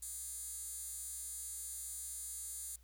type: tone with high-pass filter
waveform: 15% pulse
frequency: 415.3 Hz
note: G#4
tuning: in tune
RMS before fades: -45 dBFS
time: 0.02-2.76 s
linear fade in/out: 5 ms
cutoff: 8700 Hz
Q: 4.7
effects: added 60 Hz sine -60 dBFS peak until 2.83 s + white hiss -72 dBFS RMS until 2.83 s